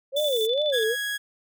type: tone with vibrato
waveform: sine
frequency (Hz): 515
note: C5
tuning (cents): -28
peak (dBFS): -22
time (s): 0.12-0.96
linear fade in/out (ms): 50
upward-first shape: sine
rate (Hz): 2.4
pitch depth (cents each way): 290
type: high-pass noise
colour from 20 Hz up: white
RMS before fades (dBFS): -37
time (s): 0.16-0.47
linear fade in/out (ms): 10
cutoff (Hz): 5800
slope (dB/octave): 48
type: tone with tremolo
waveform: sine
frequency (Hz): 3497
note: A7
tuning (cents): -11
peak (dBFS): -25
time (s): 0.16-0.84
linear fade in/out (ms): 10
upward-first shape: square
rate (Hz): 12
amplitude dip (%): 55
type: tone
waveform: 30% pulse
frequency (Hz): 1661.2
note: G#6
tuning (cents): 0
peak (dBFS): -24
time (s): 0.72-1.18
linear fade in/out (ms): 20
effects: none